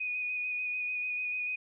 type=tone with vibrato; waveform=sine; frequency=2481 Hz; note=D#7; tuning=6 cents flat; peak=-31 dBFS; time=0-1.56 s; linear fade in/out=10 ms; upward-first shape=square; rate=6.8 Hz; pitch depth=15 cents each way; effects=none